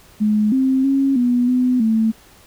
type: tone with pitch steps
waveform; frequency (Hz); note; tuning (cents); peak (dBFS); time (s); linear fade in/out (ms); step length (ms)
sine; 212 / 263.6 / 272.6 / 244.6 / 251.6 / 222; G#3 / C4 / C#4 / B3 / B3 / A3; +36 / +13 / -29 / -16 / +32 / +16; -13; 0.2-2.12; 20; 320
effects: pink hiss -48 dBFS RMS until 2.46 s